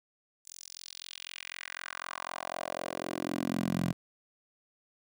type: tone with high-pass filter sweep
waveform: 10% pulse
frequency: 44 Hz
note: F1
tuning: 14 cents sharp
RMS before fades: -37 dBFS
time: 0.45-3.93 s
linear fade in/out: 10 ms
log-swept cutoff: 7200 to 150 Hz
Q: 2.3
effects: none